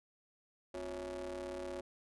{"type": "ring-modulated tone", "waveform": "35% pulse", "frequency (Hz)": 97.5, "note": "G2", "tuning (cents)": -9, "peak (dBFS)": -36, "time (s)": [0.74, 1.81], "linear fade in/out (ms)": 5, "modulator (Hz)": 457, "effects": ["resampled to 24000 Hz"]}